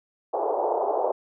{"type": "band-pass noise", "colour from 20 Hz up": "white", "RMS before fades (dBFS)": -25, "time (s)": [0.33, 1.12], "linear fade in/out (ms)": 10, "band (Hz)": [380, 870], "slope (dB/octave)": 48, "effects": []}